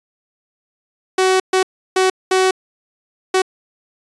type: tone bursts at uneven times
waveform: sawtooth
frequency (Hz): 375.5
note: F#4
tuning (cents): +26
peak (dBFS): -8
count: 5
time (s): 1.18-1.4 / 1.53-1.63 / 1.96-2.1 / 2.31-2.51 / 3.34-3.42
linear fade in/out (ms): 5
effects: resampled to 22050 Hz